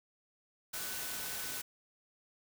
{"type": "tone in noise", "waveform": "sine", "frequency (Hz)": 1500, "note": "F#6", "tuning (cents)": 23, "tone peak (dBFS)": -50, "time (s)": [0.73, 1.62], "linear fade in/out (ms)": 10, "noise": "white", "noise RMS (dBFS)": -40, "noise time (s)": [0.73, 1.62], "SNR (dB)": -13, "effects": []}